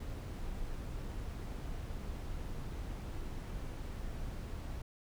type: noise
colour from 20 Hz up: brown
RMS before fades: -41 dBFS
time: 0-4.82 s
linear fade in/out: 5 ms
effects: none